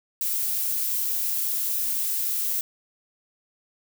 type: noise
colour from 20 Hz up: violet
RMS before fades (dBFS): -26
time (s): 0.21-2.61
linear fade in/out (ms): 2
effects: none